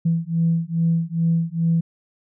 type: beating tone pair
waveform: sine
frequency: 164.81 / 167.21 Hz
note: E3 / E3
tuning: 0 / +25 cents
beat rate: 2.4 Hz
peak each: -20 dBFS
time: 0.05-1.81 s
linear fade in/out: 10 ms
effects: tanh soft clip ceiling -10 dBFS